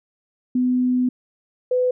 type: tone pair in turn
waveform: sine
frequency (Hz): 251 / 502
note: B3 / B4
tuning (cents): +28 / +28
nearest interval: octave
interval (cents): 1200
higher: second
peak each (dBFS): -16 / -16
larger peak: neither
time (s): 0.55-1.09 / 1.71-1.91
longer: first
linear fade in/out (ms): 5
effects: none